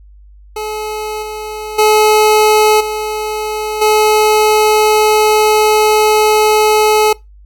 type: tone with level steps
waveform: 25% pulse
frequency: 428.3 Hz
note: A4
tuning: 47 cents flat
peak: -15 / -18 / -3 / -13 / -4 dBFS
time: 0.56-7.13 s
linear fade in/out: 5 ms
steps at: 1.22 / 1.78 / 2.8 / 3.81 s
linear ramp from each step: 10 ms
effects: noise-tail reverb RT60 0.2 s tail -23 dB re dry + added 50 Hz sine -37 dBFS peak until 7.45 s